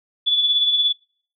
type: tone with tremolo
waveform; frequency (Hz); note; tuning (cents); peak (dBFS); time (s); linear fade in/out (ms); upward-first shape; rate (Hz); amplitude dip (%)
sine; 3446; A7; -37; -13; 0.26-0.93; 20; sine; 17; 45
effects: noise-tail reverb RT60 0.5 s tail -25 dB re dry